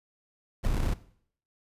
brown noise with sample-and-hold, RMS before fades -27 dBFS, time 0.63-0.94 s, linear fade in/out 10 ms, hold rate 1225 Hz, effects noise-tail reverb RT60 0.6 s tail -17 dB re dry + resampled to 32000 Hz

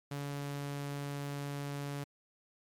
sawtooth tone, 142.4 Hz, C#3, 47 cents sharp, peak -33 dBFS, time 0.11-2.04 s, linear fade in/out 5 ms, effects MP3 96 kbps

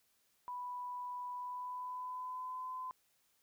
sine tone with pitch glide, 987.8 to 1019.7 Hz, B5 to C6, 0 to -45 cents, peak -40 dBFS, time 0.48-2.91 s, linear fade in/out 0 ms, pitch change +55 cents, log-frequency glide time 1.34-2.71 s, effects white hiss -75 dBFS RMS until 3.42 s

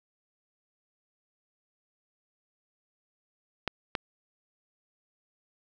clicks, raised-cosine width 0.3 ms, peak -12 dBFS, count 2, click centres 3.677 / 3.952 s, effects none

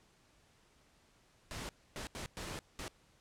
pink noise bursts at uneven times, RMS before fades -43 dBFS, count 5, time 1.51-1.69 / 1.96-2.07 / 2.15-2.26 / 2.37-2.59 / 2.79-2.88 s, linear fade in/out 0 ms, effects pink hiss -68 dBFS RMS until 3.2 s + low-pass 9000 Hz 12 dB/octave

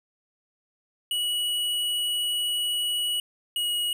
square tone pair in turn, 2928 / 2901 Hz, F#7 / F#7, -19 / -35 cents, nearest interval unison, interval 16 cents, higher first, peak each -25 dBFS, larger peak neither, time 1.11-3.2 / 3.56-3.93 s, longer first, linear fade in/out 2 ms, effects none

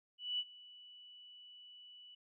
sine tone with ADSR envelope, 2960 Hz, F#7, in tune, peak -33 dBFS, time 0.18-2.15 s, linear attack 210 ms, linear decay 47 ms, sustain -21 dB, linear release 7 ms, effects none

